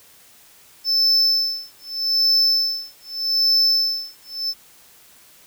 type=tone with tremolo; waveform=triangle; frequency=5274 Hz; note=E8; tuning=in tune; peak=-12 dBFS; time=0.84-4.54 s; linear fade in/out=50 ms; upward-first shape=sine; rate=0.82 Hz; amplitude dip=100%; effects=white hiss -50 dBFS RMS until 5.46 s